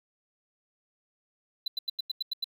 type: tone bursts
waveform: triangle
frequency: 4000 Hz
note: B7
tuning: 21 cents sharp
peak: -26 dBFS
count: 8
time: 1.66-2.443 s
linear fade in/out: 5 ms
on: 20 ms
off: 89 ms
effects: none